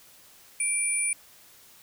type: tone pair together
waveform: sine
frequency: 2349 / 9396 Hz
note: D7 / D9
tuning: 0 / 0 cents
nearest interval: 2 octaves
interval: 2400 cents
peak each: -30 / -25 dBFS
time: 0.6-1.13 s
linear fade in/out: 2 ms
effects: white hiss -54 dBFS RMS until 1.82 s